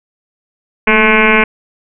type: tone with frequency modulation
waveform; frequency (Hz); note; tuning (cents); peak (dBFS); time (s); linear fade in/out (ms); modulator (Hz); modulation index
sine; 1294; E6; -32; -6; 0.87-1.44; 5; 214; 5.8
effects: none